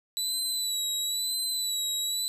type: tone with vibrato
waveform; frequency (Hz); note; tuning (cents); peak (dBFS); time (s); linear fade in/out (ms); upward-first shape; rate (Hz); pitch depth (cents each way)
25% pulse; 3951; B7; 0; -23; 0.17-2.28; 0; sine; 1; 46
effects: none